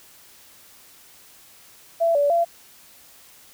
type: tone with pitch steps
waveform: sine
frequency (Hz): 669 / 575 / 681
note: E5 / D5 / F5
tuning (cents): +25 / -37 / -44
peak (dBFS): -16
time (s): 2-2.45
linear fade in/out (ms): 20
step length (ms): 150
effects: white hiss -50 dBFS RMS until 3.53 s

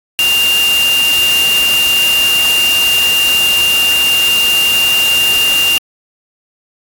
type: tone in noise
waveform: sine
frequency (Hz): 2794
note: F7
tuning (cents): 0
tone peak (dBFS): -9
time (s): 0.19-5.78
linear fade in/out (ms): 0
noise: white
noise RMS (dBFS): -18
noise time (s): 0.19-5.78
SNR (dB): +6
effects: AAC 64 kbps

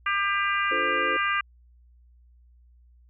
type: harmonic tone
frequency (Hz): 398.9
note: G4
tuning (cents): +30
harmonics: 3 / 4 / 5 / 6 / 7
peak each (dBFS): -26 / -28 / -30 / -32 / -33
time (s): 0.06-1.41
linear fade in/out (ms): 5
type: chord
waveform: sine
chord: D minor seventh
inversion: none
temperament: equal with one note detuned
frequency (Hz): 293.7 / 349.2 / 440 / 520.8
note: D4 / F4 / A4 / C5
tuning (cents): 0 / 0 / 0 / -8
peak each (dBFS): -38 / -35 / -34 / -32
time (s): 0.71-1.17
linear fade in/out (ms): 5
effects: added 60 Hz sine -53 dBFS peak until 3.09 s

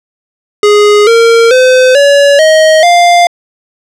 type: tone with pitch steps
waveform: square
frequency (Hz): 415.3 / 460.8 / 511.3 / 567.3 / 629.5 / 698.4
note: G#4 / A#4 / C5 / C#5 / D#5 / F5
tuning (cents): 0 / -20 / -40 / +40 / +20 / 0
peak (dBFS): -3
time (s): 0.63-3.27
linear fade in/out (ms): 2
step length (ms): 440
effects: low-pass 7000 Hz 12 dB/octave

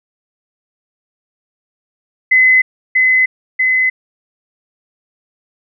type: tone with echo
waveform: sine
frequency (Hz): 2032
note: B6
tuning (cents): +49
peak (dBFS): -6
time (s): 2.31-2.62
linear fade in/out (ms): 10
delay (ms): 640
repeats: 2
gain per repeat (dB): -2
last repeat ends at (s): 3.9
effects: none

